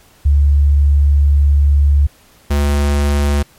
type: tone pair in turn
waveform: sine / square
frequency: 71.6 / 71.87 Hz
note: D2 / D2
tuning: -43 / -37 cents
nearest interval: unison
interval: 6 cents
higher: second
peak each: -7 / -12 dBFS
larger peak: first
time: 0.25-2.07 / 2.5-3.43 s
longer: first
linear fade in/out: 10 ms
effects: pink hiss -48 dBFS RMS until 3.58 s + MP3 64 kbps